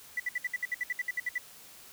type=tone bursts; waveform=sine; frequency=1975.5 Hz; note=B6; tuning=in tune; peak=-27 dBFS; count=14; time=0.17-1.382 s; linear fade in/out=5 ms; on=29 ms; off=62 ms; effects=tanh soft clip ceiling -24 dBFS + white hiss -52 dBFS RMS until 1.92 s